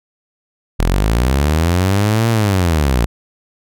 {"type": "linear two-way sweep", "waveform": "sawtooth", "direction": "up then down", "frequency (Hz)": [39.1, 116.54, 54.2], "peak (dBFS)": -8, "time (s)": [0.79, 3.06], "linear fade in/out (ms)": 10, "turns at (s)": 2.29, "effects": []}